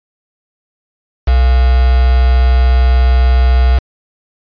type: tone with quantisation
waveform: sine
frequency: 63.1 Hz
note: B1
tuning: 38 cents sharp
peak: -6 dBFS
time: 1.27-3.79 s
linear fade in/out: 10 ms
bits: 3
effects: resampled to 11025 Hz